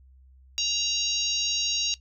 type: harmonic tone with a mistuned harmonic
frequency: 932.3 Hz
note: A#5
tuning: in tune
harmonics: 3 / 4 / 5 / 6 / 7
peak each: -29 / -30 / -31 / -32 / -32 dBFS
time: 0.58-1.94 s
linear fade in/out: 0 ms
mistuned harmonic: 4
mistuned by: +45 cents
effects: noise-tail reverb RT60 0.1 s tail -17 dB re dry + added 65 Hz sine -51 dBFS peak until 2 s